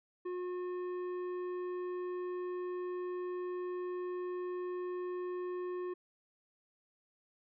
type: tone with tanh clipping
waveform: triangle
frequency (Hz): 360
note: F#4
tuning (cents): -47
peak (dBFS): -38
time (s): 0.25-5.94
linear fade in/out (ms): 10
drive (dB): 14
effects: none